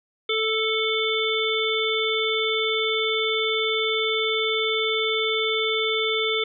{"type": "harmonic tone", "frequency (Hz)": 440, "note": "A4", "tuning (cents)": 0, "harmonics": [1, 3, 5, 7, 8], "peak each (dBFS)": [-25, -31, -27, -32, -26], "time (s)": [0.29, 6.44], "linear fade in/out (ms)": 5, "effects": []}